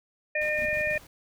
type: harmonic tone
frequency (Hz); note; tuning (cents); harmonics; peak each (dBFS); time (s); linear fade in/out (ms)
607; D#5; -43; 1 / 3 / 4; -29 / -29 / -29; 0.35-0.98; 5
type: noise with tremolo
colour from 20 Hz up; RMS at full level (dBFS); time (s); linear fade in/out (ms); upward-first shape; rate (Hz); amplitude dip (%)
pink; -47; 0.41-1.07; 5; square; 6.1; 40
type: tone with exponential growth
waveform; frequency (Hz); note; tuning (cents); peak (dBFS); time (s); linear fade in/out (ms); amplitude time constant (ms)
triangle; 240; B3; -49; -33; 0.53-0.65; 2; 26
type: clicks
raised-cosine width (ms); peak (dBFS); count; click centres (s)
5; -32; 10; 0.589 / 0.622 / 0.652 / 0.685 / 0.73 / 0.772 / 0.81 / 0.873 / 0.912 / 0.958
effects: none